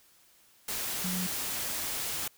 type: tone in noise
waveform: sine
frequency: 182.4 Hz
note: F#3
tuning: 24 cents flat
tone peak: -32 dBFS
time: 1.04-1.27 s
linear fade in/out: 5 ms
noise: white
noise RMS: -34 dBFS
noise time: 0.68-2.28 s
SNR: -1 dB
effects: white hiss -62 dBFS RMS until 2.37 s